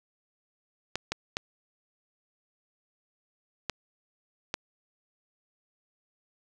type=clicks; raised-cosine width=0.2 ms; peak=-12 dBFS; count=5; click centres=0.956 / 1.12 / 1.369 / 3.697 / 4.541 s; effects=none